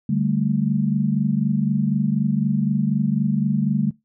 sine chord, D suspended fourth, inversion none, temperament equal, 146.83 / 196 / 220 Hz, D3 / G3 / A3, 0 / 0 / 0 cents, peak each -22 dBFS, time 0.09-3.91 s, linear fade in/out 5 ms, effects noise-tail reverb RT60 0.2 s tail -23 dB re dry

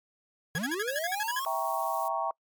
40% pulse tone bursts, 1661.2 Hz, G#6, in tune, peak -28 dBFS, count 11, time 0.55-1.395 s, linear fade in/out 5 ms, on 35 ms, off 46 ms
square linear sweep, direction up, 141.7 to 1108.7 Hz, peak -32 dBFS, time 0.55-1.45 s, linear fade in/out 0 ms
violet noise, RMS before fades -43 dBFS, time 0.9-2.08 s, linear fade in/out 0 ms
sine chord, E diminished seventh, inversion none, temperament equal, 659.3 / 784 / 932.3 / 1108.7 Hz, E5 / G5 / Bb5 / Db6, 0 / 0 / 0 / 0 cents, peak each -33 dBFS, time 1.46-2.31 s, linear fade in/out 2 ms
effects noise-tail reverb RT60 0.1 s tail -26 dB re dry + MP3 96 kbps

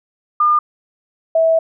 sine tone pair in turn, 1208 / 651.1 Hz, D6 / E5, +48 / -22 cents, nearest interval major seventh, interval 1070 cents, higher first, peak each -10 dBFS, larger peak neither, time 0.4-0.59 / 1.35-1.59 s, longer second, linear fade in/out 5 ms, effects none

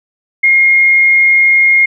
sine tone, 2139 Hz, C7, 38 cents sharp, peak -5 dBFS, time 0.43-1.86 s, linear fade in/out 10 ms, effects none

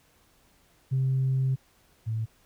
sine tone pair in turn, 132.1 / 111.28 Hz, C3 / A2, +17 / +20 cents, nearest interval minor third, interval 297 cents, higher first, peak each -21 / -26 dBFS, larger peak first, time 0.91-1.56 / 2.06-2.26 s, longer first, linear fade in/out 20 ms, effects tanh soft clip ceiling -19 dBFS + pink hiss -63 dBFS RMS until 2.45 s

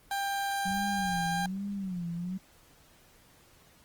30% pulse tone with pitch glide, 794 to 800.4 Hz, G5 to G5, +22 to +36 cents, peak -27 dBFS, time 0.11-1.46 s, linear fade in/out 2 ms, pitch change +14 cents, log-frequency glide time 0.62-0.92 s
sine tone with vibrato, 185 Hz, F#3, in tune, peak -32 dBFS, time 0.65-2.38 s, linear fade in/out 10 ms, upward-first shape sine, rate 1.2 Hz, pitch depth 150 cents each way
effects pink hiss -60 dBFS RMS until 3.84 s + Opus 24 kbps

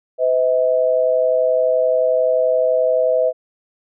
sine tone pair together, 508 / 639.5 Hz, B4 / D#5, +49 / +47 cents, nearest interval major third, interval 398 cents, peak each -16 dBFS, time 0.18-3.33 s, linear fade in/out 50 ms, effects none

